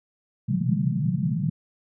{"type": "band-pass noise", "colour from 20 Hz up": "white", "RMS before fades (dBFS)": -24, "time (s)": [0.48, 1.5], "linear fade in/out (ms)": 10, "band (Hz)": [120, 210], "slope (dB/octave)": 96, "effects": []}